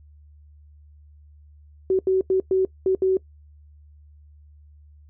sine tone bursts at uneven times, 377.6 Hz, F#4, 35 cents sharp, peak -16 dBFS, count 6, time 1.9-1.99 / 2.07-2.21 / 2.3-2.4 / 2.51-2.65 / 2.86-2.95 / 3.02-3.17 s, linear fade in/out 2 ms, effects noise-tail reverb RT60 0.1 s tail -21 dB re dry + added 74 Hz sine -47 dBFS peak until 5.09 s

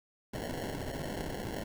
white noise with sample-and-hold, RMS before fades -38 dBFS, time 0.33-1.64 s, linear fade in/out 10 ms, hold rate 1225 Hz, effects none

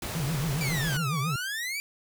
pink noise, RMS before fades -35 dBFS, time 0.02-0.97 s, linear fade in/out 2 ms
triangle tone with vibrato, 148.1 Hz, D3, 15 cents sharp, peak -25 dBFS, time 0.15-1.36 s, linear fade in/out 2 ms, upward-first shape triangle, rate 7.3 Hz, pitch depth 280 cents each way
sawtooth exponential two-way sweep, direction down then up, 2371 to 1108.7 to 2371 Hz, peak -27 dBFS, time 0.61-1.8 s, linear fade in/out 0 ms, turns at 1.18 s
effects none

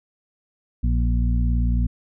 harmonic tone with a mistuned harmonic, 58.27 Hz, A#1, in tune, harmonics 1 / 2 / 3 / 4, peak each -18 / -26 / -30 / -29 dBFS, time 0.83-1.87 s, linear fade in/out 10 ms, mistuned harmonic 4, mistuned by +41 cents, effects none

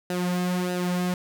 sawtooth tone with flanger, 179.6 Hz, F3, 49 cents sharp, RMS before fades -26 dBFS, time 0.1-1.14 s, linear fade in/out 2 ms, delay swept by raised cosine 0.89 to 3.49 ms, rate 1.6 Hz, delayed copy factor -0.65, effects none

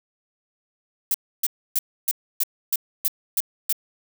violet noise bursts, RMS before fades -21 dBFS, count 9, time 1.11-3.727 s, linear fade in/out 2 ms, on 33 ms, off 290 ms, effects none

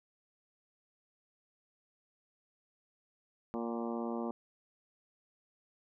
harmonic tone with a mistuned harmonic, 116.54 Hz, A#2, in tune, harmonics 2 / 3 / 4 / 5 / 6 / 7 / 8 / 9 / 10, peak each -37 / -41 / -43 / -45 / -47 / -48 / -49 / -50 / -51 dBFS, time 3.54-4.31 s, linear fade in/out 0 ms, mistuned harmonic 6, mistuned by +39 cents, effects none

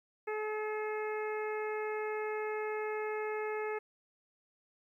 harmonic tone, 428.2 Hz, A4, 47 cents flat, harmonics 1 / 2 / 3 / 4 / 5 / 6, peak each -35 / -42 / -45 / -46 / -45 / -51 dBFS, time 0.27-3.79 s, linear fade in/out 10 ms, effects 12-bit

